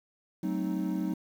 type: chord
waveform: triangle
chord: F# diminished seventh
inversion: none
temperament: equal with one note detuned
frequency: 187.69 / 220 / 261.6 / 311.1 Hz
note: F#3 / A3 / C4 / Eb4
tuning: +25 / 0 / 0 / 0 cents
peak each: -30 / -35 / -35 / -31 dBFS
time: 0.43-1.14 s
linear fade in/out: 5 ms
effects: 9-bit